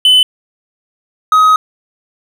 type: tone pair in turn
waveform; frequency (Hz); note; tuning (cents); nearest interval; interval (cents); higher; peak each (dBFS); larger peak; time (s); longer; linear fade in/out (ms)
triangle; 3019 / 1263.1; F#7 / D#6; +34 / +26; octave + minor third; 1508; first; -3; neither; 0.05-0.23 / 1.32-1.56; second; 2
effects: none